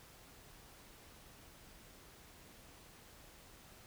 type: silence
effects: pink hiss -59 dBFS RMS until 3.86 s